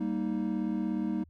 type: chord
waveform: triangle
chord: Eb major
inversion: first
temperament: equal with one note detuned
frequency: 196 / 233.1 / 312.4 Hz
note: G3 / Bb3 / Eb4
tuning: 0 / 0 / +7 cents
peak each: -31 dBFS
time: 0-1.24 s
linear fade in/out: 10 ms
effects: added 81 Hz sine -55 dBFS peak until 1.29 s